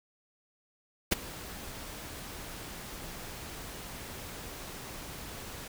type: noise with ADSR envelope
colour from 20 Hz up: pink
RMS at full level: -23 dBFS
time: 1.11-5.68 s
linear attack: 15 ms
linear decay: 16 ms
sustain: -20 dB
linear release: 5 ms
effects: none